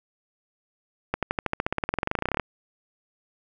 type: accelerating click train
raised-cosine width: 0.5 ms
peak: -9 dBFS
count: 26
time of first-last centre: 1.14-2.397 s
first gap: 87 ms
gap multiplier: 0.95
effects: none